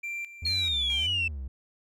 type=tone with tremolo; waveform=triangle; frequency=2361 Hz; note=D7; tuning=9 cents sharp; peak=-30 dBFS; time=0.03-1.07 s; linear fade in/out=10 ms; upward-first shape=square; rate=2.3 Hz; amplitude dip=75%
type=tone with vibrato; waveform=triangle; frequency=77.6 Hz; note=D#2; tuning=4 cents flat; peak=-31 dBFS; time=0.42-1.48 s; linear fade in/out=5 ms; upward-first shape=sine; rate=1.7 Hz; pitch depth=300 cents each way
type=exponential sweep; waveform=sine; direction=down; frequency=4293 to 2637 Hz; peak=-24 dBFS; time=0.45-1.28 s; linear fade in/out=5 ms
effects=tanh soft clip ceiling -20 dBFS